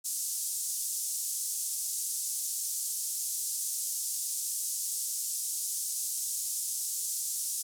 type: band-pass noise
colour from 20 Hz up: pink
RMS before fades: -34 dBFS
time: 0.04-7.63 s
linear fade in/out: 20 ms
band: 6400 to 12000 Hz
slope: 24 dB/octave
effects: none